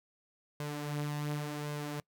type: tone with flanger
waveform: sawtooth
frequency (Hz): 147.7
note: D3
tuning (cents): +10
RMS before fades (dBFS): -37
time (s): 0.6-2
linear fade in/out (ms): 2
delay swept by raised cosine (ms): 1.9 to 7.9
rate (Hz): 0.9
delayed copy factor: +0.5
effects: noise-tail reverb RT60 0.1 s tail -24 dB re dry